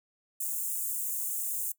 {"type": "high-pass noise", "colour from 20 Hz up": "white", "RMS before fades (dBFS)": -33, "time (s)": [0.4, 1.72], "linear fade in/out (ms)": 5, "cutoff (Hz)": 7100, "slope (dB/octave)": 48, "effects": ["noise-tail reverb RT60 0.1 s tail -20 dB re dry"]}